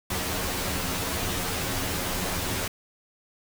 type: noise with comb filter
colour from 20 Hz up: pink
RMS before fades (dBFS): -29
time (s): 0.1-2.68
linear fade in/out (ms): 5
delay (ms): 11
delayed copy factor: +0.9
effects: none